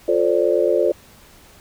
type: chord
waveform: sine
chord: D minor seventh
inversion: first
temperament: just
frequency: 352.4 / 440.5 / 528.6 / 587.3 Hz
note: F4 / A4 / C5 / D5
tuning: +16 / +2 / +18 / 0 cents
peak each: -20 dBFS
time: 0.08-0.92 s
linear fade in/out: 5 ms
effects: pink hiss -48 dBFS RMS until 1.6 s